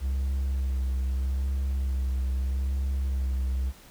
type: tone with vibrato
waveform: triangle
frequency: 66.1 Hz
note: C2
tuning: 18 cents sharp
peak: -22 dBFS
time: 0-3.73 s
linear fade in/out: 50 ms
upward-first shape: sine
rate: 0.79 Hz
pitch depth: 33 cents each way
effects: tanh soft clip ceiling -18 dBFS + pink hiss -52 dBFS RMS until 3.9 s